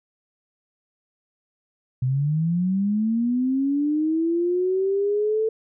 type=linear sweep; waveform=sine; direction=up; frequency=124.4 to 444.9 Hz; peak=-19 dBFS; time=2.02-5.49 s; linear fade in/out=5 ms; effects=none